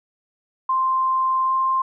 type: tone with pitch glide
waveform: sine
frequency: 1046.5 to 1052.6 Hz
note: C6 to C6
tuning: 0 to +10 cents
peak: -17 dBFS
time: 0.69-1.82 s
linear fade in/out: 5 ms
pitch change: +10 cents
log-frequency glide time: 1.46-1.54 s
effects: none